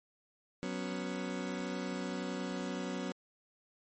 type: chord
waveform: 30% pulse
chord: F# suspended fourth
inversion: none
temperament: just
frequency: 185 / 246.7 / 277.5 Hz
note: F#3 / B3 / C#4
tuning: 0 / -2 / +2 cents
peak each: -37 / -38 / -39 dBFS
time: 0.63-3.12 s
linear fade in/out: 0 ms
effects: MP3 32 kbps